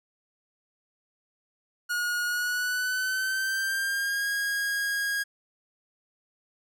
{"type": "tone with pitch glide", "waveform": "45% pulse", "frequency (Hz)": [1442, 1637.4], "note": ["F#6", "G#6"], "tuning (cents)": [-45, -25], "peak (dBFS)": -26, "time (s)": [1.89, 5.24], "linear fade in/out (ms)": 20, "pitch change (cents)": 220, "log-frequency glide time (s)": [2.26, 4.28], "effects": []}